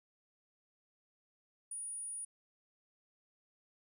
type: tone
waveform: sine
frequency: 9620 Hz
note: D9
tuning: 41 cents sharp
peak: -40 dBFS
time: 1.71-2.25 s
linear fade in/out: 5 ms
effects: none